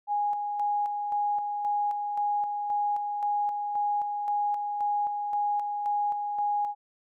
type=tone with tremolo; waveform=sine; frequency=825 Hz; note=G#5; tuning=12 cents flat; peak=-24 dBFS; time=0.07-6.75 s; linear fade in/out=50 ms; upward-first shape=square; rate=1.9 Hz; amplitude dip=40%; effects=none